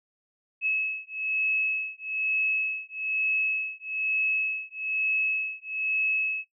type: beating tone pair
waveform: sine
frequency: 2582 / 2583.1 Hz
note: E7 / E7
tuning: -37 / -36 cents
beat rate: 1.1 Hz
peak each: -29 dBFS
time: 0.61-6.45 s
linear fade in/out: 50 ms
effects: noise-tail reverb RT60 0.1 s tail -17 dB re dry